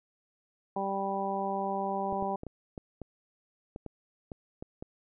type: harmonic tone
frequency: 196 Hz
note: G3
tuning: in tune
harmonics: 1 / 2 / 3 / 4 / 5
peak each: -37 / -37 / -37 / -33 / -37 dBFS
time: 0.76-2.36 s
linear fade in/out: 5 ms
type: clicks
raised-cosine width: 2 ms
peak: -26 dBFS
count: 11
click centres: 2.126 / 2.225 / 2.434 / 2.467 / 2.778 / 3.017 / 3.761 / 3.863 / 4.318 / 4.625 / 4.825 s
effects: none